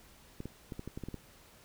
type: clicks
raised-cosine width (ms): 3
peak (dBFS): -27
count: 9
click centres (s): 0.404 / 0.456 / 0.722 / 0.794 / 0.876 / 0.975 / 1.037 / 1.086 / 1.143
effects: pink hiss -59 dBFS RMS until 1.64 s